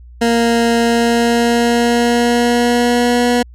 20% pulse tone with pitch glide, 233.1 to 242.7 Hz, A#3 to B3, 0 to -30 cents, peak -6 dBFS, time 0.21-3.43 s, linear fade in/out 10 ms, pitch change +70 cents, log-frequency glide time 0.78-3.3 s, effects added 60 Hz sine -35 dBFS peak until 3.54 s + low-pass 10000 Hz 12 dB/octave

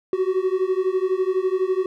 triangle beating tone pair, 368.7 / 380.7 Hz, F#4 / F#4, -6 / +49 cents, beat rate 12 Hz, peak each -20 dBFS, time 0.13-1.86 s, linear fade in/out 2 ms, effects none

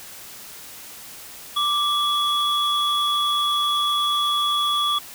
triangle tone pair together, 1174.7 / 3373 Hz, D6 / G#7, 0 / +26 cents, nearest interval octave + tritone, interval 1826 cents, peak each -20 dBFS, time 1.56-4.99 s, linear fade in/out 10 ms, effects white hiss -40 dBFS RMS until 5.14 s

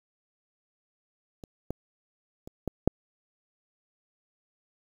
clicks, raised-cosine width 2 ms, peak -29 / -18 / -28 / -16 / -6 dBFS, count 5, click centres 1.438 / 1.706 / 2.475 / 2.677 / 2.876 s, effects 8-bit

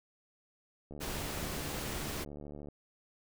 click train, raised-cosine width 2 ms, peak -33 dBFS, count 131, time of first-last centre 0.91-2.686 s, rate 73.2 Hz
pink noise, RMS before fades -39 dBFS, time 1-2.25 s, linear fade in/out 20 ms
effects none

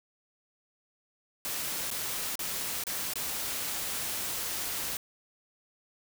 white noise with dropouts, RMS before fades -34 dBFS, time 1.45-4.97 s, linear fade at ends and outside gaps 1 ms, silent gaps 1.904-1.912 / 2.355-2.392 / 2.838-2.868 / 3.136-3.156 s, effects none

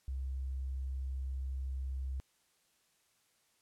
triangle tone with tanh clipping, 66.1 Hz, C2, 18 cents sharp, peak -35 dBFS, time 0.08-2.2 s, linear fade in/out 0 ms, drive 4 dB, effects white hiss -73 dBFS RMS until 3.61 s + low-pass 11000 Hz 12 dB/octave

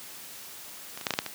clicks, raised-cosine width 0.2 ms, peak -20 / -21 / -8 / -8 / -10 / -6 / -29 / -16 dBFS, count 8, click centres 0.975 / 1.012 / 1.068 / 1.107 / 1.138 / 1.189 / 1.219 / 1.263 s, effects white hiss -44 dBFS RMS until 1.34 s + high-pass 100 Hz 12 dB/octave

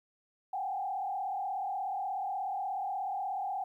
sine tone with frequency modulation, 777 Hz, G5, 16 cents flat, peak -32 dBFS, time 0.53-3.64 s, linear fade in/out 5 ms, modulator 36.6 Hz, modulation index 1.3, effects 12-bit

